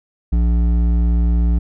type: tone with hard clipping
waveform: triangle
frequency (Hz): 58.27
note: A#1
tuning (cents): 0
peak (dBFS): -14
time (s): 0.32-1.59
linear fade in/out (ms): 10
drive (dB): 13
effects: none